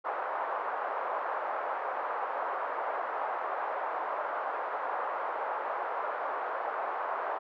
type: band-pass noise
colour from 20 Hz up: white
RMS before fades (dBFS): -34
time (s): 0.04-7.39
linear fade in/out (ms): 20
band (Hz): 540 to 1200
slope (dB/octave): 24
effects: none